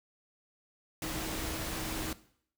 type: tone in noise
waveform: sine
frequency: 318.1 Hz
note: D#4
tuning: 38 cents sharp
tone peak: -42 dBFS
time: 1.02-2.13 s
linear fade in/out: 2 ms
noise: pink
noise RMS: -37 dBFS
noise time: 1.02-2.13 s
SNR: -8 dB
effects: noise-tail reverb RT60 0.6 s tail -17 dB re dry